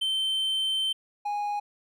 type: tone pair in turn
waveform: triangle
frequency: 3100 / 825.4 Hz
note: G7 / G#5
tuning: -20 / -11 cents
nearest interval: octave + major seventh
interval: 2291 cents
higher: first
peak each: -23 / -25 dBFS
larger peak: first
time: 0.01-0.93 / 1.25-1.6 s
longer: first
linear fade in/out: 10 ms
effects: none